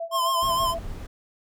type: tone with tremolo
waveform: sine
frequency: 667 Hz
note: E5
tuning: 20 cents sharp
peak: -26 dBFS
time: 0-0.79 s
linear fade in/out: 5 ms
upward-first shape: triangle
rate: 8.3 Hz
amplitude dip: 95%
type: tone with vibrato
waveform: square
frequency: 1046.5 Hz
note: C6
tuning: in tune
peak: -22 dBFS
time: 0.11-0.75 s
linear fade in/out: 50 ms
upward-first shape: sine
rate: 6.4 Hz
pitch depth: 50 cents each way
type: noise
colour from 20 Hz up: brown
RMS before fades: -35 dBFS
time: 0.42-1.07 s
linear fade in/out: 10 ms
effects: none